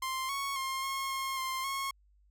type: tone with pitch steps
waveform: sawtooth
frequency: 1050 / 1107 / 1064 / 1081 / 1073 / 1052 / 1090 Hz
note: C6 / C#6 / C6 / C#6 / C6 / C6 / C#6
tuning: +6 / -3 / +29 / -44 / +43 / +9 / -29 cents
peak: -29 dBFS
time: 0.02-1.91 s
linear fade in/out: 5 ms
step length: 270 ms
effects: added 50 Hz sine -62 dBFS peak until 2.3 s

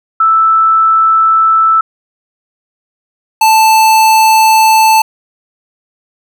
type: tone pair in turn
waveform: sine / square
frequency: 1318.5 / 880 Hz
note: E6 / A5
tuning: 0 / 0 cents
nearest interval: perfect fifth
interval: 700 cents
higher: first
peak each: -5 dBFS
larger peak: neither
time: 0.2-1.81 / 3.41-5.02 s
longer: neither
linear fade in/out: 5 ms
effects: none

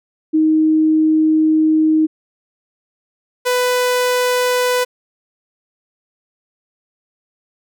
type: tone pair in turn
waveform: sine / sawtooth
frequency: 313.3 / 497.3 Hz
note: D#4 / B4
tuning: +12 / +12 cents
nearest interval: minor sixth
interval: 800 cents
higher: second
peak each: -10 dBFS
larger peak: neither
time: 0.33-2.07 / 3.45-4.85 s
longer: first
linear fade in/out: 20 ms
effects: none

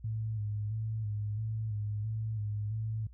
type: tone with vibrato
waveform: sine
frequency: 107.4 Hz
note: A2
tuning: 41 cents flat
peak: -32 dBFS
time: 0.04-3.07 s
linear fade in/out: 5 ms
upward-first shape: square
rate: 1.5 Hz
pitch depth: 45 cents each way
effects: noise-tail reverb RT60 0.1 s tail -26 dB re dry + added 60 Hz sine -50 dBFS peak until 3.13 s

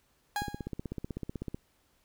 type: tone with exponential decay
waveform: 30% pulse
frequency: 823 Hz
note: G#5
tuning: 16 cents flat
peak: -25 dBFS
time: 0.36-0.69 s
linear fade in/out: 1 ms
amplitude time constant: 70 ms
type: click train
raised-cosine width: 3 ms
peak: -23 dBFS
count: 19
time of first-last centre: 0.42-1.545 s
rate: 16 Hz
effects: pink hiss -70 dBFS RMS until 2.04 s

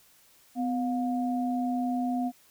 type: tone pair together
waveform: sine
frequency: 251.7 / 711.9 Hz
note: B3 / F5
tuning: +33 / +33 cents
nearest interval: octave + tritone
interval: 1800 cents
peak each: -27 / -32 dBFS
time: 0.55-2.32 s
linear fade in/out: 50 ms
effects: white hiss -60 dBFS RMS until 2.5 s

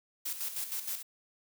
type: noise with tremolo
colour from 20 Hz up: blue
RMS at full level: -35 dBFS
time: 0.25-1.03 s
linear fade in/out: 10 ms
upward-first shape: square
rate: 6.4 Hz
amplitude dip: 60%
effects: none

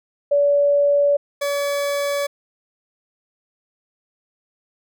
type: tone pair in turn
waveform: sine / 40% pulse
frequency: 573 / 569.4 Hz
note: D5 / C#5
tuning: -43 / +46 cents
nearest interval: unison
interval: 11 cents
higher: first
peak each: -13 / -19 dBFS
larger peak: first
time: 0.31-1.17 / 1.41-2.27 s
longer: neither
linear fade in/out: 10 ms
effects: none

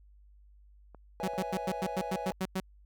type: clicks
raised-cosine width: 1 ms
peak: -36 dBFS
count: 2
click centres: 0.947 / 1.336 s
type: chord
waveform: triangle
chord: C# minor seventh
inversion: third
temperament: equal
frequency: 493.9 / 554.4 / 659.3 / 830.6 Hz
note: B4 / C#5 / E5 / G#5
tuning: 0 / 0 / 0 / 0 cents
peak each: -39 / -40 / -40 / -36 dBFS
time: 1.2-2.32 s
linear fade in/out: 0 ms
type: tone bursts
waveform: sawtooth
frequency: 188.1 Hz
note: F#3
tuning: 29 cents sharp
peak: -26 dBFS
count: 10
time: 1.23-2.602 s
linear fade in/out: 5 ms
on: 49 ms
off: 98 ms
effects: added 50 Hz sine -55 dBFS peak until 2.85 s

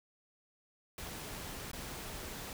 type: noise with dropouts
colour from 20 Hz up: pink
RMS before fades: -44 dBFS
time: 0.98-2.53 s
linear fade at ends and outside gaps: 1 ms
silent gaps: 1.715-1.732 s
effects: none

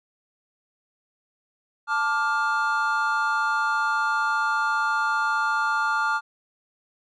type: chord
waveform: triangle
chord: D minor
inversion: second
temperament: just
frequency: 881 / 1174.7 / 1409.6 Hz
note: A5 / D6 / F6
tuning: +2 / 0 / +16 cents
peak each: -25 / -25 / -22 dBFS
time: 1.87-6.21 s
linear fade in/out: 50 ms
effects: resampled to 22050 Hz

